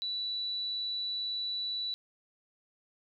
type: tone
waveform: sine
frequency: 3951 Hz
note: B7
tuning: in tune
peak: -32 dBFS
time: 0.02-1.94 s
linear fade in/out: 0 ms
effects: none